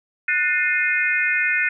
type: tone cluster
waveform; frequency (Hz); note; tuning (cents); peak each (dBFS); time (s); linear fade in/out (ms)
sine; 1472 / 1795 / 2115 / 2483; F#6 / A6 / C7 / D#7; -9 / +34 / +18 / -4; -23; 0.28-1.69; 5
effects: none